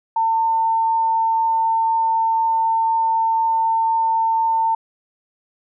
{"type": "tone", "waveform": "sine", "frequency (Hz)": 901, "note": "A5", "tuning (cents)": 41, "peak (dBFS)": -15, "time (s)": [0.16, 4.75], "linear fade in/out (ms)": 5, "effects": []}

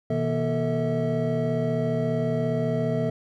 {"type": "tone cluster", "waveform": "triangle", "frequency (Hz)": [125.6, 160.3, 239.3, 443.9, 645], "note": ["B2", "E3", "A#3", "A4", "E5"], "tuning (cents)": [30, -48, 46, 15, -38], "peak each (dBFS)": -27, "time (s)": [0.1, 3.1], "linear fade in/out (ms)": 5, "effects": []}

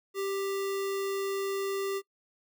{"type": "tone with sample-and-hold", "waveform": "sine", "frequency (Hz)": 392, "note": "G4", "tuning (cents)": 0, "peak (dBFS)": -29, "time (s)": [0.14, 2.02], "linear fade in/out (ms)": 50, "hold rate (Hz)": 1575, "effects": ["noise-tail reverb RT60 0.1 s tail -22 dB re dry"]}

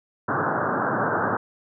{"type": "band-pass noise", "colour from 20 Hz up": "white", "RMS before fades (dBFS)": -24, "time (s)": [0.28, 1.37], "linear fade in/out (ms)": 5, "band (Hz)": [100, 1600], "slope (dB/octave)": 96, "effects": []}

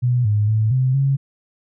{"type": "tone with pitch steps", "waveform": "sine", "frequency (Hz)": [123.3, 104.8, 109.1, 129.4, 137.1], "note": ["B2", "G#2", "A2", "C3", "C#3"], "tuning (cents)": [-2, 16, -14, -19, -19], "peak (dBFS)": -14, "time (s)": [0.02, 1.17], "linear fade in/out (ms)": 20, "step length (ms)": 230, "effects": []}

